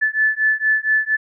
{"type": "beating tone pair", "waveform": "sine", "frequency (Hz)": [1739, 1743.3], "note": ["A6", "A6"], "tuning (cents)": [-21, -17], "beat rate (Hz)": 4.3, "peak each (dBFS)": -18, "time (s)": [0.01, 1.17], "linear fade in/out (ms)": 20, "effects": []}